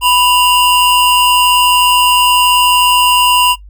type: tone pair together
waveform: square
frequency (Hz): 991 / 2794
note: B5 / F7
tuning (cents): +6 / 0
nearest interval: octave + tritone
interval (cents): 1794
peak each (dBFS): -11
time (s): 0.01-3.56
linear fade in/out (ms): 50
effects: noise-tail reverb RT60 0.1 s tail -18 dB re dry + added 50 Hz sine -32 dBFS peak until 3.69 s